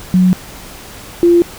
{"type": "tone pair in turn", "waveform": "sine", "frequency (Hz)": [183.5, 344.9], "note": ["F#3", "F4"], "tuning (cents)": [-14, -22], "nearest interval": "major seventh", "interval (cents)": 1092, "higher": "second", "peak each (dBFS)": [-6, -5], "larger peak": "second", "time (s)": [[0.14, 0.33], [1.23, 1.42]], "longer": "neither", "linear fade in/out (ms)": 0, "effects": ["pink hiss -33 dBFS RMS until 1.58 s"]}